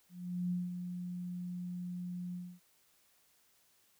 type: tone with ADSR envelope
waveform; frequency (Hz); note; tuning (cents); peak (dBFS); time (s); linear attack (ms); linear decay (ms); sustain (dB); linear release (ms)
sine; 178.3; F3; +36; -31; 0.09-2.6; 420; 190; -7; 260
effects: white hiss -70 dBFS RMS until 3.99 s